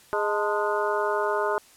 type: harmonic tone with a mistuned harmonic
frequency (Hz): 207.7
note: G#3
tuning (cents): 0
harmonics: 2 / 3 / 4 / 5 / 6 / 7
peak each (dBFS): -27 / -29 / -30 / -31 / -32 / -32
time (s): 0.13-1.58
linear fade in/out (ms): 0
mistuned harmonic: 4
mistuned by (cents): +110
effects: white hiss -54 dBFS RMS until 1.76 s + low-pass 12000 Hz 12 dB/octave